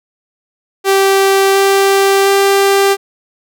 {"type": "tone with pitch steps", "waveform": "sawtooth", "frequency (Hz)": [389.7, 392.2, 394.7], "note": ["G4", "G4", "G4"], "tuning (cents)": [-10, 1, 12], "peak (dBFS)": -4, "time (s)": [0.84, 2.97], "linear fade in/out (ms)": 50, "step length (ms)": 710, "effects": []}